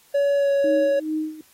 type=tone with pitch glide; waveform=triangle; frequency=565 to 558.2 Hz; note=C#5 to C#5; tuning=+33 to +12 cents; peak=-15 dBFS; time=0.14-1 s; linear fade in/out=10 ms; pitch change=-21 cents; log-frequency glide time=0.37-0.5 s
type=tone with tremolo; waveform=sine; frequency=311.1 Hz; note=D#4; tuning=in tune; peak=-21 dBFS; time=0.64-1.41 s; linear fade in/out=2 ms; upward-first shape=sine; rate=2.4 Hz; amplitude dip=85%
effects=white hiss -56 dBFS RMS until 1.53 s + AAC 48 kbps